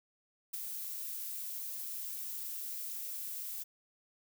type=noise with ADSR envelope; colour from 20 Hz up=violet; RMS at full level=-37 dBFS; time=0.53-3.64 s; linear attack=12 ms; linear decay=15 ms; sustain=-4 dB; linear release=15 ms; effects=none